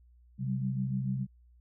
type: tone cluster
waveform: sine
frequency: 131.5 / 190.5 / 197.4 Hz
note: C3 / G3 / G3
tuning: +9 / -49 / +12 cents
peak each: -31 / -36 / -36 dBFS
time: 0.38-1.27 s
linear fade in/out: 50 ms
effects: added 60 Hz sine -57 dBFS peak until 1.6 s